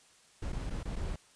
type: noise with dropouts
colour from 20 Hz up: brown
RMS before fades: -36 dBFS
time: 0.42-1.16 s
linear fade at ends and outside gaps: 5 ms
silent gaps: 0.522-0.528 / 0.699-0.705 / 0.831-0.853 / 0.957-0.963 s
effects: white hiss -62 dBFS RMS until 1.35 s + resampled to 22050 Hz